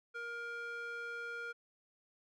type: tone with band-pass filter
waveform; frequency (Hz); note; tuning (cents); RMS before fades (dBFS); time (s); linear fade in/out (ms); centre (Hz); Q
square; 470; A#4; +14; -43; 0.14-1.53; 20; 1500; 2.4
effects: none